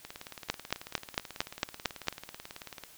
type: two click trains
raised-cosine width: 0.2 ms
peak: -24 / -10 dBFS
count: 52 / 8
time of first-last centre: 0.05-2.837 / 0.5-2.084 s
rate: 18.3 / 4.42 Hz
effects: white hiss -55 dBFS RMS until 2.97 s